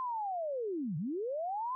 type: linear two-way sweep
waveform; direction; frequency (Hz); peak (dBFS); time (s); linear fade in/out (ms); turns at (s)
sine; down then up; 1046.5 to 138.59 to 1046.5; -33; 0-1.75; 0; 0.97
effects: none